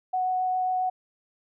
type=tone with vibrato; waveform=sine; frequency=740 Hz; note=F#5; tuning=in tune; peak=-23 dBFS; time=0.13-0.9 s; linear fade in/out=10 ms; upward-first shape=triangle; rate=7.4 Hz; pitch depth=8 cents each way; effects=none